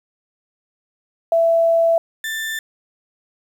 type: tone pair in turn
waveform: sine / 35% pulse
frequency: 665 / 1775.3 Hz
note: E5 / A6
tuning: +15 / +15 cents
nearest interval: octave + perfect fourth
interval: 1700 cents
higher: second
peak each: -12 / -21 dBFS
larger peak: first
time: 1.32-1.98 / 2.24-2.59 s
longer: first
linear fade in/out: 2 ms
effects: 8-bit